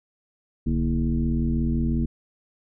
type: tone with frequency modulation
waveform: sine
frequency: 146.83 Hz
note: D3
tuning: in tune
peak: -20 dBFS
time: 0.66-2.06 s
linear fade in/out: 10 ms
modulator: 85.7 Hz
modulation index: 1.6
effects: none